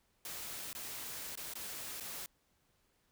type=noise with dropouts; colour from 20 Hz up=white; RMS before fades=-44 dBFS; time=0.25-2.26 s; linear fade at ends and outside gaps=1 ms; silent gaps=0.73-0.75 / 1.354-1.374 / 1.537-1.554 / 2-2.007 s; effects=pink hiss -75 dBFS RMS until 3.11 s